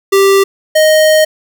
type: tone pair in turn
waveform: square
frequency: 392 / 622.3 Hz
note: G4 / D#5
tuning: 0 / 0 cents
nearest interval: minor sixth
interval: 800 cents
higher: second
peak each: -6 dBFS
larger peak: neither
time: 0.12-0.44 / 0.75-1.25 s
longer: second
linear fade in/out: 10 ms
effects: none